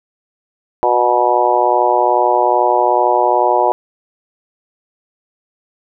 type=harmonic tone with a mistuned harmonic; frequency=122.4 Hz; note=B2; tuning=15 cents flat; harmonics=3 / 4 / 5 / 6 / 7 / 8; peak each=-19 / -19 / -17 / -17 / -16 / -17 dBFS; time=0.83-3.72 s; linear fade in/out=0 ms; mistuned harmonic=8; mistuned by=-20 cents; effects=none